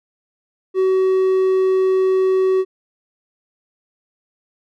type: tone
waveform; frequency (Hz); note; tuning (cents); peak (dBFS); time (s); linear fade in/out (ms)
triangle; 377.3; F#4; +34; -11; 0.74-2.65; 50
effects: none